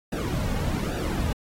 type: noise with flanger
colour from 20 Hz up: brown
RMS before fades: -27 dBFS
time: 0.12-1.33 s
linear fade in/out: 5 ms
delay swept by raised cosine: 0.93 to 3.03 ms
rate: 1.2 Hz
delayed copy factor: -0.75
effects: AAC 48 kbps